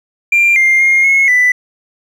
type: tone with pitch steps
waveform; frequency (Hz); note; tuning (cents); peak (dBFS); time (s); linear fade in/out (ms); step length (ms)
triangle; 2380 / 2109 / 2130 / 2175 / 1988; D7 / C7 / C7 / C#7 / B6; +22 / +13 / +30 / -33 / +11; -4; 0.32-1.52; 5; 240
effects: tanh soft clip ceiling -3 dBFS